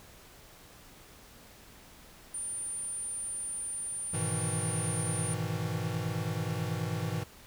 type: tone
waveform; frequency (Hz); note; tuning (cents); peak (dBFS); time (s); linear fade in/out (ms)
sine; 9250; D9; -27; -34; 2.34-5.34; 5
type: chord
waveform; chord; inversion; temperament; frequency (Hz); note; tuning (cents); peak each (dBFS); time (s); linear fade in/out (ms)
square; E major seventh; first; equal; 103.83 / 123.47 / 155.56 / 164.81; G#2 / B2 / D#3 / E3; 0 / 0 / 0 / 0; -37 / -38 / -39 / -37; 4.13-7.24; 10
effects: pink hiss -54 dBFS RMS until 7.46 s